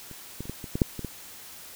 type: clicks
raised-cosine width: 3 ms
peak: -30 / -21 / -29 / -20 / -24 / -15 / -6 / -21 / -19 dBFS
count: 9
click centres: 0.113 / 0.406 / 0.455 / 0.496 / 0.642 / 0.755 / 0.818 / 0.993 / 1.047 s
effects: white hiss -45 dBFS RMS until 1.75 s